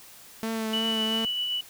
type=tone with vibrato; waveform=sawtooth; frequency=222.2 Hz; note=A3; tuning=17 cents sharp; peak=-24 dBFS; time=0.43-1.25 s; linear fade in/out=0 ms; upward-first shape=triangle; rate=2.9 Hz; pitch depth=24 cents each way
type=tone with tremolo; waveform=sine; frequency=2960 Hz; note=F#7; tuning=in tune; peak=-25 dBFS; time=0.73-1.61 s; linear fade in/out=5 ms; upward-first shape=sine; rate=7.7 Hz; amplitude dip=25%
effects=white hiss -49 dBFS RMS until 1.69 s